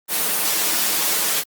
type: noise with comb filter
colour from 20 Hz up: white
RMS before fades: -20 dBFS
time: 0.08-1.44 s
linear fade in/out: 50 ms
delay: 7.8 ms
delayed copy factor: -0.95
effects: high-pass 200 Hz 12 dB/octave + Opus 32 kbps